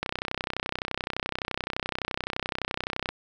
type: click train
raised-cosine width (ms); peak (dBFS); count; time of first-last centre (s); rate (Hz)
0.3; -12; 98; 0.03-3.09; 31.7
effects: none